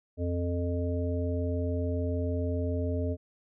harmonic tone, 87.31 Hz, F2, in tune, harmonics 1 / 3 / 5 / 7, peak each -29 / -34 / -36 / -37 dBFS, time 0.17-3.17 s, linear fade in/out 50 ms, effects none

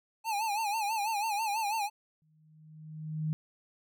square tone with vibrato, 854 Hz, G#5, 48 cents sharp, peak -30 dBFS, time 0.24-1.9 s, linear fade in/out 50 ms, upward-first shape sine, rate 6.1 Hz, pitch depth 110 cents each way
sine tone with exponential growth, 155.56 Hz, D#3, in tune, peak -27 dBFS, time 2.22-3.33 s, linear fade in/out 0 ms, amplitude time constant 240 ms
effects none

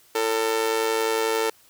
sawtooth tone with amplitude modulation, 447.1 Hz, A4, 28 cents sharp, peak -14 dBFS, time 0.15-1.5 s, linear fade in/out 5 ms, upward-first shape sine, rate 111 Hz, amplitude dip 75%, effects white hiss -56 dBFS RMS until 1.69 s

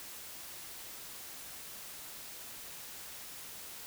silence, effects white hiss -47 dBFS RMS until 3.86 s

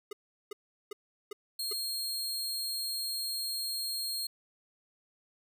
square tone bursts, 414 Hz, G#4, 5 cents flat, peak -38 dBFS, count 5, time 0.11-1.73 s, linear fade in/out 5 ms, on 20 ms, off 380 ms
sawtooth tone, 4240 Hz, C8, 22 cents sharp, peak -30 dBFS, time 1.59-4.27 s, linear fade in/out 5 ms
effects none

